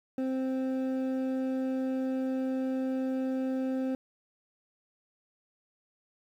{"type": "tone pair together", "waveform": "triangle", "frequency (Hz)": [261.6, 523.3], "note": ["C4", "C5"], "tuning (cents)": [0, 0], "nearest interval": "octave", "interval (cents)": 1200, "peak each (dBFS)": [-27, -34], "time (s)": [0.18, 3.95], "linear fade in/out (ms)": 2, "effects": ["10-bit"]}